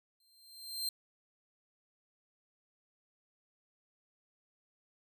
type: tone with exponential growth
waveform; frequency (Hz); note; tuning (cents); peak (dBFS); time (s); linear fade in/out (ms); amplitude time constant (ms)
sawtooth; 4157; C8; -12; -29; 0.2-0.89; 2; 150
effects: none